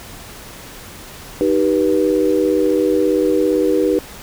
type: chord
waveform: sine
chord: Eb augmented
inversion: none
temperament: just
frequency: 311.1 / 388.9 / 486.1 Hz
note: Eb4 / G4 / B4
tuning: 0 / -14 / -28 cents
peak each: -17 dBFS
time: 1.41-3.99 s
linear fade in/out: 0 ms
effects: pink hiss -36 dBFS RMS until 4.22 s